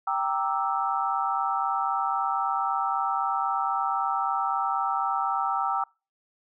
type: chord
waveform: sine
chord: E half-diminished seventh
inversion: first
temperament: equal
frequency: 784 / 932.3 / 1174.7 / 1318.5 Hz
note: G5 / Bb5 / D6 / E6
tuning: 0 / 0 / 0 / 0 cents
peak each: -28 / -31 / -32 / -28 dBFS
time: 0.07-5.84 s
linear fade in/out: 5 ms
effects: noise-tail reverb RT60 0.3 s tail -26 dB re dry